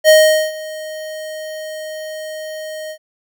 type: tone with ADSR envelope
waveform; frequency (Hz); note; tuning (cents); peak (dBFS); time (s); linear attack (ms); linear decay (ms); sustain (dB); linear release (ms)
square; 623; D#5; +2; -5; 0.04-2.98; 47; 430; -21; 75
effects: none